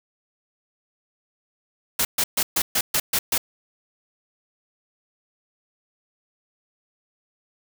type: noise bursts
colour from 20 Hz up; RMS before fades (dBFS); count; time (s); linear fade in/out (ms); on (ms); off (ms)
white; -21; 8; 1.99-3.38; 5; 60; 130
effects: none